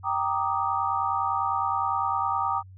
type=chord; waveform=sine; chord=Eb major seventh; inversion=first; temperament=equal; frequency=784 / 932.3 / 1174.7 / 1244.5 Hz; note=G5 / Bb5 / D6 / Eb6; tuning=0 / 0 / 0 / 0 cents; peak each=-29 dBFS; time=0.03-2.63 s; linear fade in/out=50 ms; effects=added 94 Hz sine -44 dBFS peak until 2.77 s